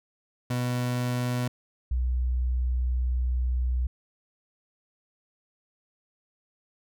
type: tone pair in turn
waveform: 30% pulse / sine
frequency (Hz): 123.47 / 62.16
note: B2 / B1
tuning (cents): 0 / +12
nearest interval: octave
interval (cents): 1188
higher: first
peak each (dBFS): -23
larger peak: neither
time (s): 0.5-1.48 / 1.91-3.87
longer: second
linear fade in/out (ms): 5
effects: none